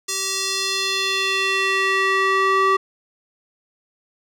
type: tone with band-pass filter sweep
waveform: square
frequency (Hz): 385.7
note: G4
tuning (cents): -28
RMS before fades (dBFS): -20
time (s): 0.08-2.77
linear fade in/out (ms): 10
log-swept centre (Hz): 6700 to 1200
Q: 1.6
effects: none